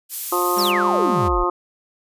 violet noise, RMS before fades -24 dBFS, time 0.09-0.73 s, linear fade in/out 50 ms
harmonic tone, 177.6 Hz, F3, 29 cents sharp, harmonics 2 / 3 / 4 / 5 / 6 / 7, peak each -22 / -29 / -29 / -27 / -23 / -23 dBFS, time 0.32-1.5 s, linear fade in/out 5 ms
sawtooth tone with vibrato, 199.7 Hz, G3, 32 cents sharp, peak -22 dBFS, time 0.56-1.29 s, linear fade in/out 20 ms, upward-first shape sine, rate 11 Hz, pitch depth 18 cents each way
sine exponential sweep, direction down, 5920 to 31.2 Hz, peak -21 dBFS, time 0.58-1.44 s, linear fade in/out 10 ms
effects resampled to 32000 Hz

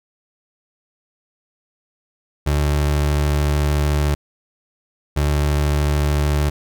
30% pulse tone pair in turn, 73.42 / 73.42 Hz, D2 / D2, 0 / 0 cents, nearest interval unison, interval 0 cents, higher neither, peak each -13 dBFS, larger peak neither, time 2.46-4.15 / 5.16-6.5 s, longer first, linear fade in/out 10 ms, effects none

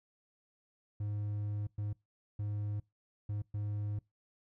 triangle tone bursts at uneven times, 103.83 Hz, G#2, in tune, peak -32 dBFS, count 5, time 1-1.67 / 1.78-1.93 / 2.39-2.8 / 3.29-3.42 / 3.54-3.99 s, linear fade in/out 5 ms, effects noise-tail reverb RT60 0.2 s tail -23 dB re dry

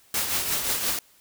white noise with tremolo, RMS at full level -24 dBFS, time 0.14-0.99 s, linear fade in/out 2 ms, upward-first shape triangle, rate 5.7 Hz, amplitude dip 55%, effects white hiss -58 dBFS RMS until 1.2 s

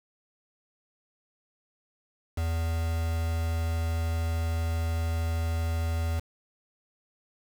triangle tone with quantisation, 82.41 Hz, E2, in tune, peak -24 dBFS, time 2.37-6.2 s, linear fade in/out 10 ms, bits 6, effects none

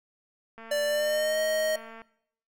click train, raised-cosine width 0.5 ms, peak -31 dBFS, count 326, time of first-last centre 0.58-2.018 s, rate 226 Hz
square tone with pitch glide, 587.3 to 625.8 Hz, D5 to D#5, 0 to +10 cents, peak -25 dBFS, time 0.71-1.76 s, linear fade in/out 5 ms, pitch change +110 cents, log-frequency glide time 0.84-1.4 s
effects noise-tail reverb RT60 0.7 s tail -20 dB re dry

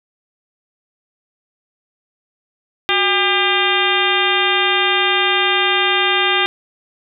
harmonic tone with a mistuned harmonic, 400 Hz, G4, 35 cents sharp, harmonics 1 / 2 / 3 / 4 / 5 / 6 / 7 / 8 / 9, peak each -22 / -22 / -22 / -22 / -22 / -22 / -22 / -22 / -22 dBFS, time 2.89-6.46 s, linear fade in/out 0 ms, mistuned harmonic 1, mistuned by -140 cents, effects none

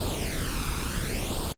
pink noise with flanger, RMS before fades -29 dBFS, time 0-1.53 s, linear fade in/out 10 ms, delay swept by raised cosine 0.24 to 0.81 ms, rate 0.71 Hz, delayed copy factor +0.7, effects low-pass 12000 Hz 12 dB/octave + Opus 24 kbps

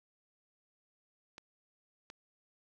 clicks, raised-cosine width 0.2 ms, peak -30 dBFS, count 2, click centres 1.381 / 2.101 s, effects none

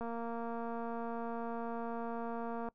click train, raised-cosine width 1 ms, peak -28 dBFS, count 622, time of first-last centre 0.01-2.687 s, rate 232 Hz, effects noise-tail reverb RT60 0.1 s tail -22 dB re dry

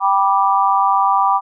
sine chord, G major, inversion none, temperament just, 784 / 980 / 1176 Hz, G5 / B5 / D6, 0 / -14 / +2 cents, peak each -16 dBFS, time 0-1.41 s, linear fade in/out 50 ms, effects none

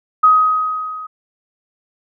sine tone with level ramp, 1259 Hz, D#6, 20 cents sharp, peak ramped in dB -5 to -27 dBFS, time 0.23-1.07 s, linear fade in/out 10 ms, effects none

